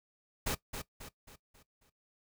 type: noise with echo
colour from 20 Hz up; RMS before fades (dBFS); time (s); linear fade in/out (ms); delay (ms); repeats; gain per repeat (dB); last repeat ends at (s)
pink; -33; 0.46-0.55; 10; 270; 5; -7; 1.9
effects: noise-tail reverb RT60 0.1 s tail -17 dB re dry